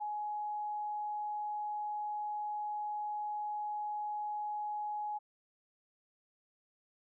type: tone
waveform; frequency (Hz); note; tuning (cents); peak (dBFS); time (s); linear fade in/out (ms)
sine; 839; G#5; +17; -35; 0-5.19; 20
effects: none